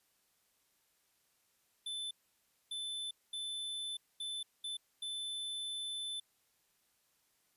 square tone bursts at uneven times, 3520 Hz, A7, in tune, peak -39 dBFS, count 6, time 1.86-2.11 / 2.71-3.11 / 3.33-3.97 / 4.2-4.43 / 4.64-4.77 / 5.02-6.2 s, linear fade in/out 5 ms, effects white hiss -75 dBFS RMS until 7.56 s + resampled to 32000 Hz

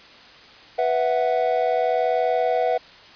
triangle chord, B suspended fourth, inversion none, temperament equal, 493.9 / 659.3 / 740 Hz, B4 / E5 / F#5, 0 / 0 / 0 cents, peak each -21 dBFS, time 0.78-2.78 s, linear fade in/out 10 ms, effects white hiss -46 dBFS RMS until 3.15 s + resampled to 11025 Hz

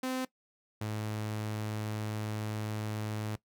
sawtooth tone pair in turn, 258 / 107.23 Hz, C4 / A2, -24 / -44 cents, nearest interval octave + minor third, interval 1520 cents, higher first, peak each -28 / -30 dBFS, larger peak first, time 0.03-0.25 / 0.81-3.36 s, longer second, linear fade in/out 5 ms, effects noise-tail reverb RT60 0.1 s tail -19 dB re dry

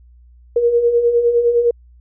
sine beating tone pair, 466.2 / 476 Hz, A#4 / A#4, 0 / +36 cents, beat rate 9.8 Hz, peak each -20 / -12 dBFS, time 0.56-1.71 s, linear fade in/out 5 ms, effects added 60 Hz sine -43 dBFS peak until 2 s

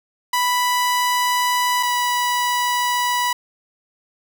sawtooth tone pair in turn, 987.8 / 980.4 Hz, B5 / B5, 0 / -13 cents, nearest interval unison, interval 13 cents, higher first, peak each -13 / -14 dBFS, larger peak first, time 0.33-1.83 / 1.83-3.33 s, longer neither, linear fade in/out 5 ms, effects none

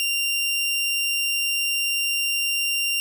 sawtooth tone, 2779 Hz, F7, 9 cents flat, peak -18 dBFS, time 0-3 s, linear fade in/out 0 ms, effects 10-bit

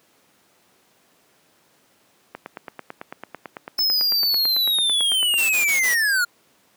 click train, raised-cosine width 0.5 ms, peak -17 dBFS, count 28, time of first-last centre 2.35-5.34 s, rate 9.03 Hz
square linear sweep, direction down, 5274 to 1400 Hz, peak -18 dBFS, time 3.78-6.25 s, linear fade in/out 10 ms
white noise bursts, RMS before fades -28 dBFS, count 4, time 5.37-5.953 s, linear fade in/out 20 ms, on 130 ms, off 21 ms
effects pink hiss -59 dBFS RMS until 6.76 s + high-pass 200 Hz 12 dB/octave

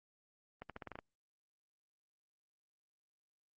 accelerating click train, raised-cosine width 0.5 ms, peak -30 dBFS, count 8, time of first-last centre 0.62-0.989 s, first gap 77 ms, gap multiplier 0.87, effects Opus 24 kbps

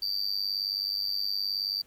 triangle tone with amplitude modulation, 4657 Hz, D8, 15 cents flat, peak -23 dBFS, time 0.02-1.82 s, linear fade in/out 5 ms, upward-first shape sine, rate 99 Hz, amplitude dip 90%, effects pink hiss -62 dBFS RMS until 1.86 s

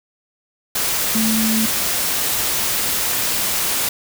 sine tone in noise, 221.2 Hz, A3, 9 cents sharp, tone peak -17 dBFS, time 1.15-1.66 s, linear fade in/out 5 ms, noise white, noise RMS -20 dBFS, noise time 0.75-3.89 s, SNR 0 dB, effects none

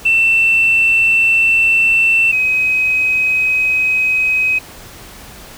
sine tone pair in turn, 2680 / 2530 Hz, E7 / D#7, +28 / +28 cents, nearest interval minor second, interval 100 cents, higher first, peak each -8 / -11 dBFS, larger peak first, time 0.05-2.32 / 2.32-4.59 s, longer neither, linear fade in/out 10 ms, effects tanh soft clip ceiling -4 dBFS + pink hiss -36 dBFS RMS until 5.57 s

